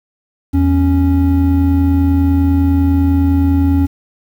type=tone pair together; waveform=triangle; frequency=82.41 / 277.2 Hz; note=E2 / C#4; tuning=0 / 0 cents; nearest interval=octave + major sixth; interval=2100 cents; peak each=-10 dBFS; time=0.53-3.87 s; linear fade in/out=20 ms; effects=7-bit